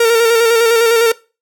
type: tone with vibrato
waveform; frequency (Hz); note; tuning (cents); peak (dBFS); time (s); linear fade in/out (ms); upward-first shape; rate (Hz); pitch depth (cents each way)
45% pulse; 460; A#4; -23; -8; 0-1.12; 5; square; 9.9; 32
effects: noise-tail reverb RT60 0.3 s tail -20 dB re dry